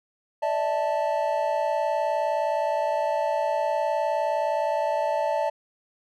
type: chord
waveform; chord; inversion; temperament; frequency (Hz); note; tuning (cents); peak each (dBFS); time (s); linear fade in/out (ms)
triangle; D suspended second; none; equal with one note detuned; 587.3 / 646.8 / 880; D5 / E5 / A5; 0 / -33 / 0; -25; 0.42-5.5; 10
effects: none